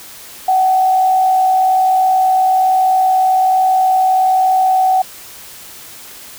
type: tone with frequency modulation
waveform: sine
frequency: 753 Hz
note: F#5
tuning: 30 cents sharp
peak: -9 dBFS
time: 0.48-5.02 s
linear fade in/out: 5 ms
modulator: 61.2 Hz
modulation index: 0.29
effects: white hiss -35 dBFS RMS until 6.38 s